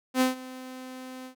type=tone with ADSR envelope; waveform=sawtooth; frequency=257.3 Hz; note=C4; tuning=29 cents flat; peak=-15 dBFS; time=0.14-1.35 s; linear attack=68 ms; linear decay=140 ms; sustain=-20 dB; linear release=95 ms; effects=none